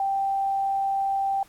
sine tone, 784 Hz, G5, in tune, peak -22 dBFS, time 0-1.43 s, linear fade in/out 2 ms, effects pink hiss -56 dBFS RMS until 1.48 s + AAC 64 kbps

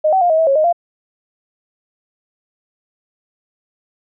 sine tone with pitch steps, 618 / 761 / 704 / 636 / 648 / 548 / 620 / 690 Hz, D#5 / F#5 / F5 / D#5 / E5 / C#5 / D#5 / F5, -12 / +48 / +14 / +38 / -30 / -20 / -6 / -21 cents, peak -10 dBFS, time 0.04-0.728 s, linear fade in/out 10 ms, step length 86 ms, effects none

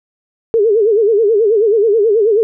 sine tone with vibrato, 430 Hz, A4, 40 cents flat, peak -8 dBFS, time 0.54-2.43 s, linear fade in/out 0 ms, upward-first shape sine, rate 9.3 Hz, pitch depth 140 cents each way, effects none

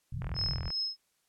white low-pass noise, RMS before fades -36 dBFS, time 0.12-0.71 s, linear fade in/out 5 ms, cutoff 160 Hz, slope 48 dB/octave
click train, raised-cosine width 0.5 ms, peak -28 dBFS, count 21, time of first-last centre 0.22-0.704 s, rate 41.3 Hz
sine tone with tremolo, 5170 Hz, E8, 34 cents flat, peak -29 dBFS, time 0.34-0.97 s, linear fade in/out 50 ms, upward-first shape sine, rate 2.7 Hz, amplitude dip 90%
effects white hiss -74 dBFS RMS until 1.28 s + low-pass 12000 Hz 12 dB/octave

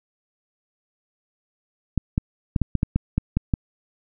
clicks, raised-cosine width 5 ms, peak -7 dBFS, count 10, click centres 1.977 / 2.179 / 2.562 / 2.617 / 2.753 / 2.831 / 2.96 / 3.18 / 3.37 / 3.538 s, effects none

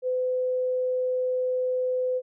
sine tone, 507 Hz, B4, 45 cents sharp, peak -23 dBFS, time 0.02-2.22 s, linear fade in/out 50 ms, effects none

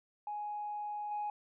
sine tone with level steps, 834 Hz, G#5, 7 cents sharp, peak -36 / -33 dBFS, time 0.27-1.3 s, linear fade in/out 2 ms, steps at 1.11 s, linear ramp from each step 5 ms, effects tanh soft clip ceiling -31 dBFS

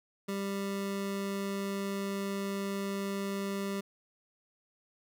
25% pulse tone, 197.7 Hz, G3, 15 cents sharp, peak -29 dBFS, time 0.28-3.81 s, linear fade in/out 10 ms, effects none

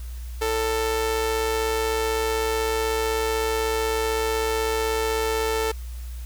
sawtooth tone with amplitude modulation, 443.4 Hz, A4, 13 cents sharp, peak -16 dBFS, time 0.41-5.72 s, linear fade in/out 10 ms, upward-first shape sine, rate 116 Hz, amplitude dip 50%, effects added 60 Hz sine -31 dBFS peak until 6.25 s + white hiss -49 dBFS RMS until 6.25 s

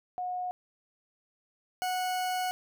sine / 40% pulse tone pair in turn, 726 / 735.3 Hz, F#5 / F#5, -33 / -11 cents, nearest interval unison, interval 22 cents, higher second, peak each -31 / -28 dBFS, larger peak second, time 0.18-0.51 / 1.82-2.51 s, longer second, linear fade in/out 0 ms, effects none

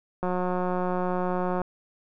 click train, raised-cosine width 1 ms, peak -15 dBFS, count 252, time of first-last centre 0.23-1.617 s, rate 181 Hz, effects none

